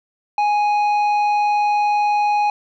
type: tone with tanh clipping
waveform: triangle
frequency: 831 Hz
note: G#5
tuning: 1 cent sharp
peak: -16 dBFS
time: 0.38-2.5 s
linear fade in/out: 2 ms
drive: 12 dB
effects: none